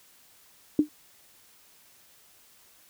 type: tone with exponential decay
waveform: sine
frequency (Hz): 300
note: D4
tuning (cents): +37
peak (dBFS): -13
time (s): 0.79-0.89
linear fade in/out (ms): 2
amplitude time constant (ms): 20
effects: white hiss -58 dBFS RMS until 2.89 s